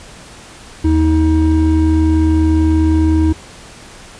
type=tone pair together; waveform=triangle; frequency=79.15 / 316.6 Hz; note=D#2 / D#4; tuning=+30 / +30 cents; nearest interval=2 octaves; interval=2400 cents; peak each=-10 dBFS; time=0.84-3.33 s; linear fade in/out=10 ms; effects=pink hiss -37 dBFS RMS until 4.19 s + resampled to 22050 Hz